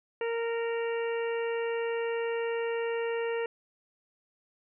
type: harmonic tone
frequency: 462.9 Hz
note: A#4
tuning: 12 cents flat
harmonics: 1 / 2 / 3 / 4 / 5 / 6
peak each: -29 / -40 / -44 / -41 / -45 / -44 dBFS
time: 0.21-3.46 s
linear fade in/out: 2 ms
effects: none